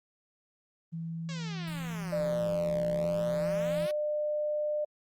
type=tone with pitch glide; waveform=sine; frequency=164.81 to 169.44 Hz; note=E3 to E3; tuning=0 to +48 cents; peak=-34 dBFS; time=0.92-3.87 s; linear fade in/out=20 ms; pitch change=+48 cents; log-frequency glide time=1.44-2.16 s
type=exponential two-way sweep; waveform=5% pulse; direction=down then up; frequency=566 to 58.5 to 382.7 Hz; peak=-30 dBFS; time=1.29-3.91 s; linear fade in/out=0 ms; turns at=2.87 s
type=tone; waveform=sine; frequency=600 Hz; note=D5; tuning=37 cents sharp; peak=-28 dBFS; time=2.12-4.85 s; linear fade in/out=10 ms
effects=Opus 24 kbps